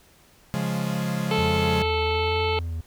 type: chord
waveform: 45% pulse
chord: Db major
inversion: none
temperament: equal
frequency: 138.59 / 174.61 / 207.7 Hz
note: Db3 / F3 / Ab3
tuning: 0 / 0 / 0 cents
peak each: -29 / -28 / -29 dBFS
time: 0.54-1.82 s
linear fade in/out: 0 ms
type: harmonic tone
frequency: 438.1 Hz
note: A4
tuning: 7 cents flat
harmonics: 1 / 2 / 3 / 5 / 6 / 7 / 8 / 9 / 10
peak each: -25 / -28 / -34 / -32 / -34 / -33 / -40 / -41 / -39 dBFS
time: 1.31-2.59 s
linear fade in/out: 2 ms
type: tone with vibrato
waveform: triangle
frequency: 83.9 Hz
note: E2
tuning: 31 cents sharp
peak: -25 dBFS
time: 1.38-2.81 s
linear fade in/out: 5 ms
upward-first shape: triangle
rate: 1.2 Hz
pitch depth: 79 cents each way
effects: pink hiss -56 dBFS RMS until 2.86 s